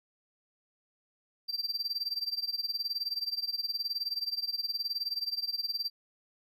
triangle tone with tremolo, 4699 Hz, D8, in tune, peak -27 dBFS, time 1.48-5.9 s, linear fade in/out 20 ms, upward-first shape sine, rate 19 Hz, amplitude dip 90%, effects none

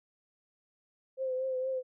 sine tone with vibrato, 519 Hz, C5, 14 cents flat, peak -30 dBFS, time 1.17-1.83 s, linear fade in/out 50 ms, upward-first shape triangle, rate 4.3 Hz, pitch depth 39 cents each way, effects none

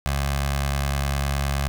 15% pulse tone with notch filter, 69.7 Hz, C#2, 10 cents sharp, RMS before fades -24 dBFS, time 0.06-1.68 s, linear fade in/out 0 ms, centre 280 Hz, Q 0.53, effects none

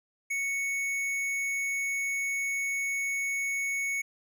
sine tone with tanh clipping, 2217 Hz, C#7, in tune, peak -30 dBFS, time 0.3-4.02 s, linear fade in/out 10 ms, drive 14 dB, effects none

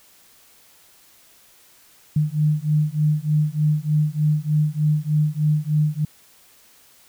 sine beating tone pair, 150 / 153.3 Hz, D3 / D#3, +37 / -25 cents, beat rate 3.3 Hz, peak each -20 dBFS, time 2.16-6.05 s, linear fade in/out 5 ms, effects white hiss -53 dBFS RMS until 7.08 s

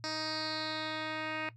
10% pulse tone with low-pass filter sweep, 312.2 Hz, D#4, 6 cents sharp, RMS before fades -37 dBFS, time 0.04-1.49 s, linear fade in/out 0 ms, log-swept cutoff 5400 to 2700 Hz, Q 5.7, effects noise-tail reverb RT60 0.1 s tail -17 dB re dry + added 115 Hz sine -52 dBFS peak until 1.56 s

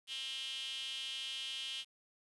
sawtooth tone with high-pass filter, 266.1 Hz, C4, 29 cents sharp, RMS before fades -42 dBFS, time 0.07-1.85 s, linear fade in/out 50 ms, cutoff 3100 Hz, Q 8.7, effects resampled to 24000 Hz + 10-bit

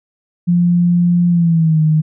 sine tone with pitch glide, 174.61 to 155.56 Hz, F3 to D#3, 0 to 0 cents, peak -9 dBFS, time 0.47-2.02 s, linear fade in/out 20 ms, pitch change -200 cents, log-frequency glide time 1.29-1.81 s, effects none

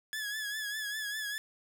sawtooth tone with vibrato, 1700 Hz, G#6, 40 cents sharp, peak -31 dBFS, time 0.13-1.38 s, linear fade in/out 0 ms, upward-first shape triangle, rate 5 Hz, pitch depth 68 cents each way, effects none

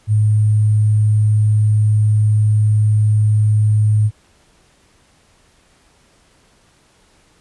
sine tone with sample-and-hold, 106.5 Hz, G#2, 44 cents sharp, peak -10 dBFS, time 0.07-4.11 s, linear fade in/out 50 ms, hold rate 8820 Hz, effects pink hiss -54 dBFS RMS until 7.4 s + resampled to 24000 Hz

